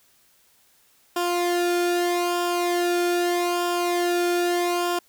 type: tone with flanger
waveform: sawtooth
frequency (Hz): 350.6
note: F4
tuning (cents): +7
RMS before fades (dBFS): -23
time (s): 1.16-4.99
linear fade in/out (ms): 5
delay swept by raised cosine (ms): 0.48 to 1.02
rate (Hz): 0.8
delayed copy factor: -0.7
effects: white hiss -60 dBFS RMS until 5.08 s